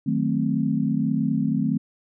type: chord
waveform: sine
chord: D# diminished seventh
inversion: none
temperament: equal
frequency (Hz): 155.56 / 185 / 220 / 261.6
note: D#3 / F#3 / A3 / C4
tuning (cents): 0 / 0 / 0 / 0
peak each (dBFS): -26 / -28 / -24 / -25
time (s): 0.06-1.78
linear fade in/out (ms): 10
effects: none